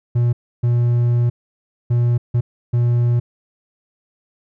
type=tone bursts at uneven times; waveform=triangle; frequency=120 Hz; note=B2; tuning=49 cents flat; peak=-11 dBFS; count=5; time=0.15-0.33 / 0.63-1.3 / 1.9-2.18 / 2.34-2.41 / 2.73-3.2 s; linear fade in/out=10 ms; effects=none